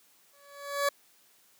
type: tone with exponential growth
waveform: 20% pulse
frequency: 567 Hz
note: C#5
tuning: 39 cents sharp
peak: -18 dBFS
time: 0.33-0.89 s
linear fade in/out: 5 ms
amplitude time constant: 120 ms
effects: white hiss -63 dBFS RMS until 1.59 s + high-pass 150 Hz 12 dB/octave